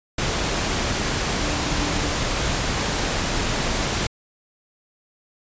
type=tone in noise; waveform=sine; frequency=293.7 Hz; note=D4; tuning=in tune; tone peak=-30 dBFS; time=1.42-2.15 s; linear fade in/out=5 ms; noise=pink; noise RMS=-23 dBFS; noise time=0.18-4.07 s; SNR=-10 dB; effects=resampled to 16000 Hz